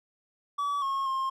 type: tone with pitch steps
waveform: triangle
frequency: 1144 / 1086 / 1065 Hz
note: D6 / C#6 / C6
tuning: -46 / -36 / +30 cents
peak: -25 dBFS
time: 0.58-1.3 s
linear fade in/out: 10 ms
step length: 240 ms
effects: none